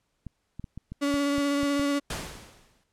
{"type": "clicks", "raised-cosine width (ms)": 5, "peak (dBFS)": -25, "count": 9, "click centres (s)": [0.267, 0.596, 0.642, 0.776, 0.92, 1.141, 1.382, 1.632, 1.796]}
{"type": "tone with vibrato", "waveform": "35% pulse", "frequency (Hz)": 284.1, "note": "C#4", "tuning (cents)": 43, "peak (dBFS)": -22, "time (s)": [1.01, 2], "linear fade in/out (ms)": 20, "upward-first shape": "sine", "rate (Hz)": 16, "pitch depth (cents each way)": 14}
{"type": "noise with exponential decay", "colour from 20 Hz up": "pink", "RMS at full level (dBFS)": -30, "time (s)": [2.1, 2.84], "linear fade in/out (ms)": 5, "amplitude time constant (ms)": 160}
{"effects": ["pink hiss -75 dBFS RMS until 2.92 s", "low-pass 10000 Hz 12 dB/octave"]}